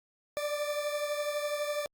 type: beating tone pair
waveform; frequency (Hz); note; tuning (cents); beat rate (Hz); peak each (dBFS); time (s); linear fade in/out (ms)
40% pulse; 587.3 / 599.3; D5 / D5; 0 / +35; 12; -31 / -37; 0.37-1.86; 0
effects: Opus 48 kbps